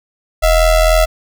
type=ring-modulated tone; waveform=square; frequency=337.7 Hz; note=E4; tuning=42 cents sharp; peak=-6 dBFS; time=0.42-1.06 s; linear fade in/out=20 ms; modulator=296 Hz; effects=none